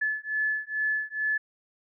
sine beating tone pair, 1725 / 1727.3 Hz, A6 / A6, -35 / -32 cents, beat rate 2.3 Hz, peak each -29 dBFS, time 0.01-1.38 s, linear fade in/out 10 ms, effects none

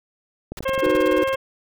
click train, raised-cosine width 2 ms, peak -17 dBFS, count 6, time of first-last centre 0.52-0.951 s, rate 11.6 Hz
pink noise bursts, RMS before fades -35 dBFS, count 15, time 0.57-1.348 s, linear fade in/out 2 ms, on 22 ms, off 32 ms
harmonic tone, 534 Hz, C5, 35 cents sharp, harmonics 1 / 2 / 3 / 4 / 5 / 6, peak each -21 / -27 / -31 / -33 / -35 / -37 dBFS, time 0.65-1.36 s, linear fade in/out 10 ms
triangle chord, B major, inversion first, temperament just, 308.7 / 370.4 / 493.9 Hz, D#4 / F#4 / B4, -14 / +2 / 0 cents, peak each -20 dBFS, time 0.82-1.24 s, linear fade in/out 10 ms
effects none

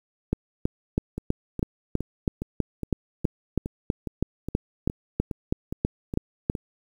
two click trains, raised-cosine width 3 ms, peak -17 / -9 dBFS, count 14 / 20, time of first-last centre 1.18-6.552 / 0.33-6.499 s, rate 2.42 / 3.08 Hz, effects 8-bit

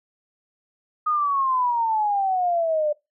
sine exponential sweep, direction down, 1248 to 590 Hz, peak -19 dBFS, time 1.06-2.93 s, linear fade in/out 10 ms, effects noise-tail reverb RT60 0.2 s tail -21 dB re dry

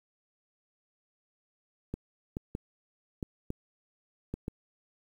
clicks, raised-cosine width 3 ms, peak -21 dBFS, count 7, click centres 1.94 / 2.369 / 2.551 / 3.228 / 3.504 / 4.34 / 4.481 s, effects 9-bit

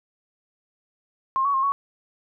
sine tone with pitch steps, 1065 / 1123 / 1068 / 1116 Hz, C6 / C#6 / C6 / C#6, +30 / +22 / +35 / +11 cents, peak -19 dBFS, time 1.36-1.72 s, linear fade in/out 0 ms, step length 90 ms, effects none

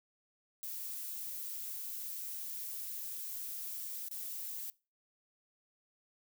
violet noise with dropouts, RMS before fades -42 dBFS, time 0.63-4.7 s, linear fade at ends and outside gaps 0 ms, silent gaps 4.084-4.112 s, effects noise-tail reverb RT60 0.3 s tail -22 dB re dry

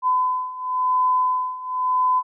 sine beating tone pair, 1011 / 1011.95 Hz, B5 / B5, +40 / +42 cents, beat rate 0.95 Hz, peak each -23 / -20 dBFS, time 0.02-2.23 s, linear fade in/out 50 ms, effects none

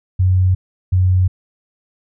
sine tone pair in turn, 92.5 / 92.13 Hz, F#2 / F#2, 0 / -7 cents, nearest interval unison, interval 7 cents, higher first, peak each -10 dBFS, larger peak neither, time 0.19-0.55 / 0.92-1.28 s, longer neither, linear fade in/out 10 ms, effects none

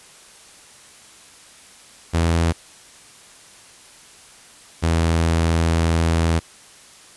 sawtooth tone pair in turn, 83.4 / 82.54 Hz, E2 / E2, +21 / +3 cents, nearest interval unison, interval 18 cents, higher first, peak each -12 dBFS, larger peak neither, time 2.13-2.53 / 4.82-6.4 s, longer second, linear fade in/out 20 ms, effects white hiss -46 dBFS RMS until 7.16 s + resampled to 24000 Hz

